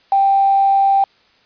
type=tone with quantisation; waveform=sine; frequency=786 Hz; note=G5; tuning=4 cents sharp; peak=-10 dBFS; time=0.12-1.04 s; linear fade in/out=2 ms; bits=5; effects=white hiss -54 dBFS RMS until 1.45 s + resampled to 11025 Hz